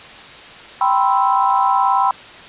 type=chord; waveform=sine; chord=C major seventh; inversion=second; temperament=equal; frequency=784 / 987.8 / 1046.5 / 1318.5 Hz; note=G5 / B5 / C6 / E6; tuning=0 / 0 / 0 / 0 cents; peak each=-17 / -16 / -19 / -22 dBFS; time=0.81-2.11 s; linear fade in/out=2 ms; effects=white hiss -37 dBFS RMS until 2.48 s + resampled to 8000 Hz